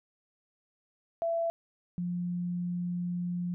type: tone pair in turn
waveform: sine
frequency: 669 / 176.33 Hz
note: E5 / F3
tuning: +25 / +17 cents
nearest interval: octave + major seventh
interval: 2308 cents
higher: first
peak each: -27 / -30 dBFS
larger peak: first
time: 1.22-1.5 / 1.98-3.54 s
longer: second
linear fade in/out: 0 ms
effects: none